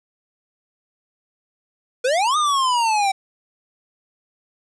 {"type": "exponential two-way sweep", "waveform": "square", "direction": "up then down", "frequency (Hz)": [477.5, 1244.5, 765], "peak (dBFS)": -17, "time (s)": [2.04, 3.12], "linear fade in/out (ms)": 10, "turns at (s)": 2.37, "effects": ["resampled to 22050 Hz", "8-bit"]}